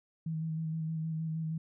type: tone with vibrato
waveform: sine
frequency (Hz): 160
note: D#3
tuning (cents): +49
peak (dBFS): -32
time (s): 0.26-1.58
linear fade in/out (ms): 5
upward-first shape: square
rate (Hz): 6.4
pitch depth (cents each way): 19
effects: none